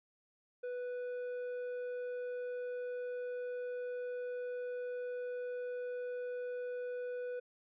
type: tone with tanh clipping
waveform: sine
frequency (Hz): 493.9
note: B4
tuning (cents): 0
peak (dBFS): -39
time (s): 0.63-7.4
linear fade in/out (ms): 10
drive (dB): 7
effects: none